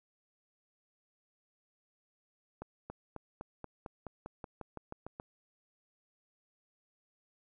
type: accelerating click train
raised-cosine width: 1 ms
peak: -28 dBFS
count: 14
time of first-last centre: 2.62-5.199 s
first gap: 280 ms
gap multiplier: 0.94
effects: none